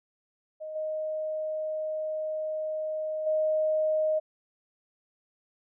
sine tone with level steps, 622.3 Hz, D#5, in tune, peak -35 / -29 / -23 dBFS, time 0.6-4.2 s, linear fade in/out 20 ms, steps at 0.75 / 3.26 s, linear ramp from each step 10 ms, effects none

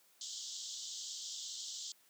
white band-pass noise, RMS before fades -45 dBFS, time 0.21-1.92 s, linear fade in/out 2 ms, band 3100 to 7600 Hz, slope 96 dB/octave, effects white hiss -68 dBFS RMS until 2.09 s + high-pass 200 Hz 12 dB/octave

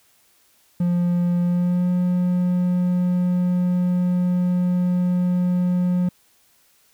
triangle tone with pitch glide, 175.3 to 179.19 Hz, F3 to F3, +7 to +45 cents, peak -15 dBFS, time 0.8-6.09 s, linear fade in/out 5 ms, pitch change +38 cents, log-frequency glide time 1.43-1.89 s, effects white hiss -59 dBFS RMS until 6.93 s

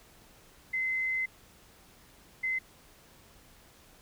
sine tone bursts at uneven times, 2055 Hz, C7, 32 cents flat, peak -28 dBFS, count 2, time 0.73-1.26 / 2.43-2.59 s, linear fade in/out 10 ms, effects pink hiss -58 dBFS RMS until 4.01 s

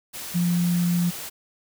sine tone in noise, 174.61 Hz, F3, in tune, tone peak -19 dBFS, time 0.34-1.11 s, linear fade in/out 20 ms, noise white, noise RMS -35 dBFS, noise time 0.13-1.3 s, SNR +13 dB, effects none

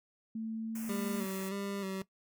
sine tone with pitch glide, 222.5 to 224.7 Hz, A3 to A3, +20 to +37 cents, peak -35 dBFS, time 0.35-1.25 s, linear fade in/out 5 ms, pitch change +17 cents, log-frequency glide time 0.54-0.86 s
white band-stop noise, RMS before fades -47 dBFS, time 0.75-1.49 s, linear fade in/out 5 ms, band 2800 to 5600 Hz, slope 48 dB/octave
25% pulse tone with vibrato, 195.3 Hz, G3, 6 cents flat, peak -32 dBFS, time 0.89-2.02 s, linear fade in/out 2 ms, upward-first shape square, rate 1.6 Hz, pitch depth 35 cents each way
effects noise-tail reverb RT60 0.1 s tail -18 dB re dry

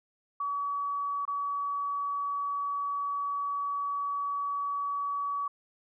sine tone with dropouts, 1137 Hz, C#6, 44 cents sharp, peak -29 dBFS, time 0.4-5.48 s, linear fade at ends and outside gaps 5 ms, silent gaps 1.253-1.277 s, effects none

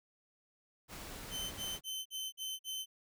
pink noise, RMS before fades -47 dBFS, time 0.88-1.81 s, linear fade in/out 50 ms
sawtooth tone bursts, 3069 Hz, G7, 37 cents flat, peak -35 dBFS, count 6, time 1.3-2.86 s, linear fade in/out 50 ms, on 220 ms, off 48 ms
effects none

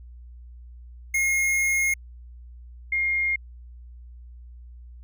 square / sine tone pair in turn, 2149 / 2130 Hz, C7 / C7, +46 / +30 cents, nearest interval unison, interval 16 cents, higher first, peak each -21 dBFS, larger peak neither, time 1.14-1.94 / 2.92-3.36 s, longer first, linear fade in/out 5 ms, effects added 60 Hz sine -41 dBFS peak until 5.03 s

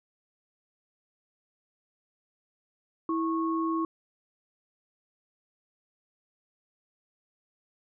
sine tone pair together, 326.9 / 1098 Hz, E4 / C#6, -14 / -17 cents, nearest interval octave + major sixth, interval 2097 cents, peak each -27 / -31 dBFS, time 3.09-3.85 s, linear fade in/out 2 ms, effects none

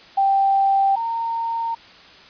sine tone pair in turn, 784 / 918.6 Hz, G5 / A#5, 0 / -26 cents, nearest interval minor third, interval 274 cents, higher second, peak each -14 / -21 dBFS, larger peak first, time 0.17-0.96 / 0.96-1.75 s, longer neither, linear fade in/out 10 ms, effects white hiss -45 dBFS RMS until 2.29 s + resampled to 11025 Hz

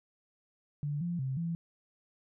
sine tone with pitch steps, 146 / 173.1 / 132.4 / 167.9 Hz, D3 / F3 / C3 / E3, -10 / -15 / +21 / +32 cents, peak -31 dBFS, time 0.83-1.55 s, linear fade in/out 0 ms, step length 180 ms, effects none

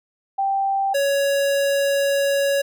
sine / square tone pair in turn, 784 / 558.4 Hz, G5 / C#5, 0 / +13 cents, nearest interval tritone, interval 587 cents, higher first, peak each -18 dBFS, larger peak neither, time 0.38-0.94 / 0.94-2.62 s, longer second, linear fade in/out 10 ms, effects none

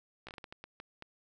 slowing click train, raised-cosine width 0.3 ms, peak -29 dBFS, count 10, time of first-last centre 0.27-1.024 s, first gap 16 ms, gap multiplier 1.39, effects none

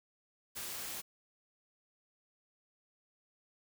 white noise, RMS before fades -42 dBFS, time 0.55-1.02 s, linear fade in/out 20 ms, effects none

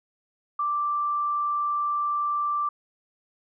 sine tone, 1174.7 Hz, D6, in tune, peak -23 dBFS, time 0.59-2.69 s, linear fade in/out 5 ms, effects none

